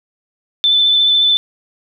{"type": "tone with vibrato", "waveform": "sine", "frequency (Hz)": 3520, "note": "A7", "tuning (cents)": 0, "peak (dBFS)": -9, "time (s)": [0.64, 1.37], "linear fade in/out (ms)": 0, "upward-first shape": "triangle", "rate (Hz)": 14, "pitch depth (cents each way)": 22, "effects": []}